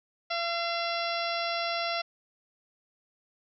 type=harmonic tone with a mistuned harmonic; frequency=680 Hz; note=F5; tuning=46 cents flat; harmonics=1 / 2 / 3 / 4 / 5 / 6 / 7 / 8; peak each=-32 / -35 / -37 / -38 / -39 / -40 / -40 / -41 dBFS; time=0.3-2.02 s; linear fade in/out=10 ms; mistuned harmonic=3; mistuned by=+17 cents; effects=none